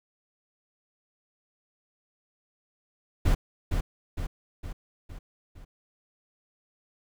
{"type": "noise with echo", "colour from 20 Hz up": "brown", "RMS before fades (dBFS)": -21, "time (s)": [3.25, 3.35], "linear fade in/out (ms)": 10, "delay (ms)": 460, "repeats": 5, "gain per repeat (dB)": -5, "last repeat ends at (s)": 5.65, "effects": []}